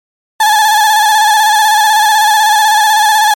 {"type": "tone with vibrato", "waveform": "35% pulse", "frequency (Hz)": 857, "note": "A5", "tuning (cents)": -46, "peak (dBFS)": -4, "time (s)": [0.4, 3.34], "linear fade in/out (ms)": 5, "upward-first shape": "square", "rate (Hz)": 16, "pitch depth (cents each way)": 44, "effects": ["MP3 64 kbps"]}